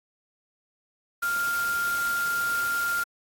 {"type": "tone in noise", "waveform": "sine", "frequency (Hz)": 1396.9, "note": "F6", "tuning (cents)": 0, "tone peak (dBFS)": -24, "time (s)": [1.22, 3.04], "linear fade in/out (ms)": 10, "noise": "white", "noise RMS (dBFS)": -36, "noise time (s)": [1.22, 3.04], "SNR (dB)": 9, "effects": ["AAC 64 kbps"]}